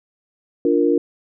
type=chord; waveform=sine; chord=Bb major; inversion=first; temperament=equal; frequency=293.7 / 349.2 / 466.2 Hz; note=D4 / F4 / Bb4; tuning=0 / 0 / 0 cents; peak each=-18 dBFS; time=0.65-0.98 s; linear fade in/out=2 ms; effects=none

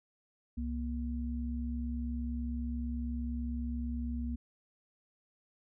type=tone pair together; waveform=sine; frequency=67 / 238 Hz; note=C2 / A#3; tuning=+42 / +36 cents; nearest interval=octave + minor seventh; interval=2194 cents; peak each=-35 / -37 dBFS; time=0.57-4.36 s; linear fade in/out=10 ms; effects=none

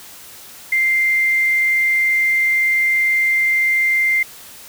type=tone with quantisation; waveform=sine; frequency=2093 Hz; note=C7; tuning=in tune; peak=-13 dBFS; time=0.72-4.23 s; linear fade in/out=5 ms; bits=6; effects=white hiss -39 dBFS RMS until 4.68 s

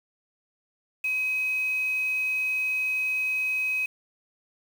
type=tone with quantisation; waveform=sine; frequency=2533 Hz; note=D#7; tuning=30 cents sharp; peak=-24 dBFS; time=1.04-3.86 s; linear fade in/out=5 ms; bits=7; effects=none

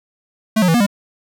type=tone with pitch steps; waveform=square; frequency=218.7 / 181.6 / 163.4 / 239.4 / 201.5 Hz; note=A3 / F#3 / E3 / A#3 / G3; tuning=-10 / -32 / -15 / +46 / +48 cents; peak=-12 dBFS; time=0.56-0.865 s; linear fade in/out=10 ms; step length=61 ms; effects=none

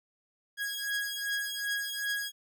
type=beating tone pair; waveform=sawtooth; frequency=1649 / 1651.6 Hz; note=G#6 / G#6; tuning=-13 / -10 cents; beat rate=2.6 Hz; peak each=-31 dBFS; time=0.57-2.32 s; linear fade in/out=50 ms; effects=none

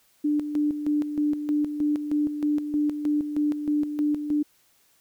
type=tone with tremolo; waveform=sine; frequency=296.6 Hz; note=D4; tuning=17 cents sharp; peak=-20 dBFS; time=0.24-4.43 s; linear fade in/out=10 ms; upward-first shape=square; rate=3.2 Hz; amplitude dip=60%; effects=white hiss -63 dBFS RMS until 5 s

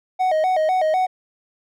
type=tone with vibrato; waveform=triangle; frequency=682 Hz; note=F5; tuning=41 cents flat; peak=-14 dBFS; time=0.19-1.07 s; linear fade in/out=20 ms; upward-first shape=square; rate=4 Hz; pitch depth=150 cents each way; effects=none

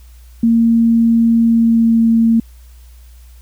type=tone with pitch glide; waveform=sine; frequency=230 to 227.8 Hz; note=A#3 to A#3; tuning=-23 to -40 cents; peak=-8 dBFS; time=0.43-2.4 s; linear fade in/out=5 ms; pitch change=-17 cents; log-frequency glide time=1.46-2.03 s; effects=added 60 Hz sine -37 dBFS peak until 3.41 s + white hiss -52 dBFS RMS until 3.41 s

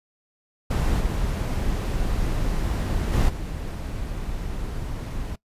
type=noise with level steps; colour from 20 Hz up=brown; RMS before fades=-21 / -24 / -19 / -30 dBFS; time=0.7-5.36 s; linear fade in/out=10 ms; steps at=0.99 / 3.12 / 3.28 s; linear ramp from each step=20 ms; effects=noise-tail reverb RT60 0.1 s tail -21 dB re dry + resampled to 32000 Hz

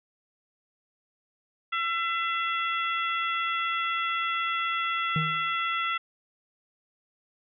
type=harmonic tone; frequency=673 Hz; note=E5; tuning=36 cents sharp; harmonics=2 / 3 / 4 / 5; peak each=-28 / -32 / -34 / -36 dBFS; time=1.72-5.98 s; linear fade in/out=10 ms
type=tone with exponential decay; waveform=triangle; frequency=156.9 Hz; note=D#3; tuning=15 cents sharp; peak=-21 dBFS; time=5.16-5.56 s; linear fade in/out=2 ms; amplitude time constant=86 ms
effects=none

